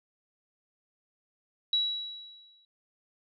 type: tone with exponential decay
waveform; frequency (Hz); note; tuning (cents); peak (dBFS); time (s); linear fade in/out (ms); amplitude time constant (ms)
sine; 3900; B7; -23; -22; 1.73-2.65; 2; 200
effects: none